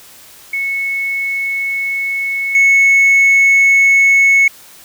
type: tone with level steps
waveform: sine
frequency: 2202 Hz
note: C#7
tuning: 12 cents flat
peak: -15 / -4 dBFS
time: 0.53-4.48 s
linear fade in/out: 5 ms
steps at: 2.55 s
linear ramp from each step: 2 ms
effects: tanh soft clip ceiling -5 dBFS + white hiss -40 dBFS RMS until 4.84 s